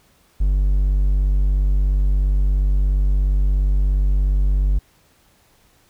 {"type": "tone", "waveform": "triangle", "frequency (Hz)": 48.52, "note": "G1", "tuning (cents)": -17, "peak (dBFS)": -12, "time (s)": [0.4, 4.79], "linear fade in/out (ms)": 10, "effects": ["pink hiss -57 dBFS RMS until 5.89 s"]}